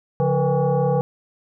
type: tone with frequency modulation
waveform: sine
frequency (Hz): 176.8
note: F3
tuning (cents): +22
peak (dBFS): -16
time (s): 0.2-1.01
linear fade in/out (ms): 0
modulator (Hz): 319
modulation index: 1.8
effects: none